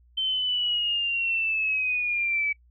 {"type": "linear sweep", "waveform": "sine", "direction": "down", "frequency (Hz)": [3100, 2282], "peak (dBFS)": -23, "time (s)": [0.17, 2.53], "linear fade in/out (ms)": 10, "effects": ["noise-tail reverb RT60 0.1 s tail -22 dB re dry", "added 60 Hz sine -55 dBFS peak until 2.7 s"]}